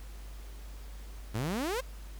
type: exponential sweep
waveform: sawtooth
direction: up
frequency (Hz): 100.3 to 549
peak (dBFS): -27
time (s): 1.34-1.81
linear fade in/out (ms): 10
effects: added 50 Hz sine -42 dBFS peak until 2.19 s + pink hiss -55 dBFS RMS until 2.19 s